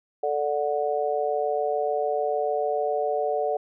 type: chord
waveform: sine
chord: D major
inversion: second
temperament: just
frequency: 440.5 / 587.3 / 734.2 Hz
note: A4 / D5 / F#5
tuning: +2 / 0 / -14 cents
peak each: -27 dBFS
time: 0.23-3.57 s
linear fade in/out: 5 ms
effects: none